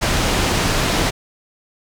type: low-pass noise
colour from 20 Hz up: pink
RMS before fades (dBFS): -18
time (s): 0.01-1.11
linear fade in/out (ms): 20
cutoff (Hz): 7200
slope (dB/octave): 12
effects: none